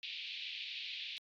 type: band-pass noise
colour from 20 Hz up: pink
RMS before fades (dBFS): -44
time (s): 0.03-1.18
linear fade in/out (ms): 0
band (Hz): 2400 to 4200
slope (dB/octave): 48
effects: AAC 64 kbps